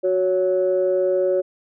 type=tone pair together; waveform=sine; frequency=369.2 / 558 Hz; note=F#4 / C#5; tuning=-4 / +11 cents; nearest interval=perfect fifth; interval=715 cents; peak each=-19 / -18 dBFS; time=0.03-1.42 s; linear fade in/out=20 ms; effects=tanh soft clip ceiling -10 dBFS